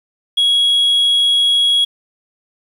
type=tone; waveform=sine; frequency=3322 Hz; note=G#7; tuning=in tune; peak=-8 dBFS; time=0.37-1.85 s; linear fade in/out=10 ms; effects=tanh soft clip ceiling -9 dBFS + 7-bit